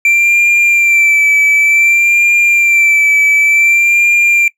triangle tone with vibrato, 2349 Hz, D7, in tune, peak -5 dBFS, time 0.05-4.48 s, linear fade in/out 2 ms, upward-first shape sine, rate 0.55 Hz, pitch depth 35 cents each way, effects noise-tail reverb RT60 0.1 s tail -22 dB re dry

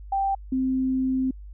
sine tone pair in turn, 784 / 260.7 Hz, G5 / C4, 0 / -6 cents, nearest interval octave + perfect fifth, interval 1906 cents, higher first, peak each -21 dBFS, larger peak neither, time 0.12-0.35 / 0.52-1.31 s, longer second, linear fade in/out 5 ms, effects added 50 Hz sine -38 dBFS peak until 1.53 s

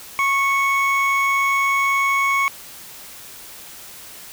triangle tone pair together, 1097.9 / 2215 Hz, C#6 / C#7, -17 / -2 cents, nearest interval octave, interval 1215 cents, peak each -17 dBFS, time 0.19-2.48 s, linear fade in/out 0 ms, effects white hiss -39 dBFS RMS until 4.32 s

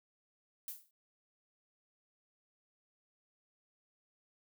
violet noise with exponential decay, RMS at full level -39 dBFS, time 0.68-0.91 s, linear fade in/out 2 ms, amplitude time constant 48 ms, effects none

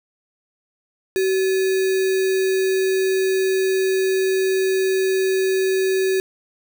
sine tone with sample-and-hold, 379.3 Hz, F#4, 43 cents sharp, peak -16 dBFS, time 1.16-6.2 s, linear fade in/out 0 ms, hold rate 2100 Hz, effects none

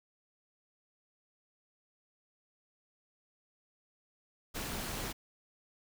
pink noise with amplitude modulation, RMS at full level -36 dBFS, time 4.54-5.13 s, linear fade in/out 20 ms, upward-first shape sine, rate 231 Hz, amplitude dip 60%, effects none

